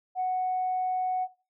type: tone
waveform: sine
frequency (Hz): 740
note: F#5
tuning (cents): 0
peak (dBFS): -24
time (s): 0.15-1.28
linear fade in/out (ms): 50
effects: noise-tail reverb RT60 0.3 s tail -17 dB re dry + tanh soft clip ceiling -21 dBFS